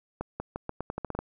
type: accelerating click train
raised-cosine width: 1 ms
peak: -18 dBFS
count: 11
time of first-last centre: 0.21-1.19 s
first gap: 190 ms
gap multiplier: 0.84
effects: none